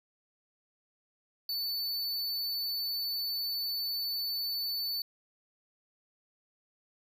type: tone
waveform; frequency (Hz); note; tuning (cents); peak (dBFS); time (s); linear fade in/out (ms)
square; 4494; C#8; +23; -32; 1.49-5.02; 2
effects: none